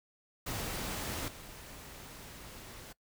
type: noise with level steps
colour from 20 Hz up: pink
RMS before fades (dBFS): -38 / -49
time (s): 0.46-2.93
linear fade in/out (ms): 10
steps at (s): 1.28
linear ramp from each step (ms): 2
effects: noise-tail reverb RT60 0.1 s tail -21 dB re dry